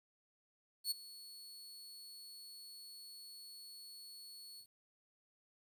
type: tone with ADSR envelope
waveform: sawtooth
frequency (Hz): 4400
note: C#8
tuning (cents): -14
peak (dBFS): -30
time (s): 0.84-4.67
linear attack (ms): 70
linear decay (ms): 16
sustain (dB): -19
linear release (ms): 78
effects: 11-bit